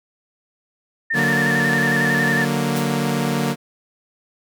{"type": "tone with vibrato", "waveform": "sine", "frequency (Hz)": 1775, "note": "A6", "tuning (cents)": 15, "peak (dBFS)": -18, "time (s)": [1.1, 2.45], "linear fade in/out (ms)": 10, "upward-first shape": "square", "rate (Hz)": 11, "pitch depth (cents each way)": 38}
{"type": "chord", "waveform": "sawtooth", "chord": "D augmented", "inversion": "none", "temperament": "equal", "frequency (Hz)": [146.83, 185, 233.1], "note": ["D3", "F#3", "A#3"], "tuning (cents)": [0, 0, 0], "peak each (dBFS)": [-19, -21, -18], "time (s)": [1.13, 3.56], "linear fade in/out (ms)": 50}
{"type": "noise with exponential decay", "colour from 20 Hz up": "white", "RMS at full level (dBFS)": -29, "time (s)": [2.76, 3.01], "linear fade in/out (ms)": 2, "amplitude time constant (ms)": 54}
{"effects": []}